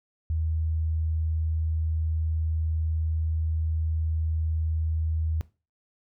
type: tone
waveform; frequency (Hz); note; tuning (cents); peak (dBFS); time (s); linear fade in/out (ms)
sine; 79.7; D#2; +42; -24; 0.3-5.41; 0
effects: noise-tail reverb RT60 0.3 s tail -18 dB re dry